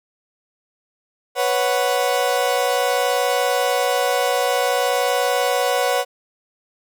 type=chord; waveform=35% pulse; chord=B suspended second; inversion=none; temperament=equal; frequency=493.9 / 554.4 / 740 Hz; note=B4 / C#5 / F#5; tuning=0 / 0 / 0 cents; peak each=-20 dBFS; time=1.35-6.05 s; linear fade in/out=50 ms; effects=none